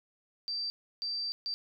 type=tone bursts at uneven times; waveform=sine; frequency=4674 Hz; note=D8; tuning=9 cents flat; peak=-32 dBFS; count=3; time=0.48-0.7 / 1.02-1.32 / 1.46-1.54 s; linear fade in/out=0 ms; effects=none